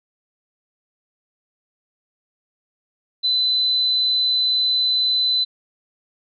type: tone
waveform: sine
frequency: 4019 Hz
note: B7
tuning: 30 cents sharp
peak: -16 dBFS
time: 3.23-5.45 s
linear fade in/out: 20 ms
effects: none